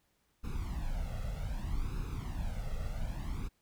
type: noise with flanger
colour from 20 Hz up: brown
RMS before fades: -36 dBFS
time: 0.43-3.49 s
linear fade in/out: 20 ms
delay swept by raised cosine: 0.77 to 1.52 ms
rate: 0.64 Hz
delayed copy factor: +0.8
effects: pink hiss -75 dBFS RMS until 3.61 s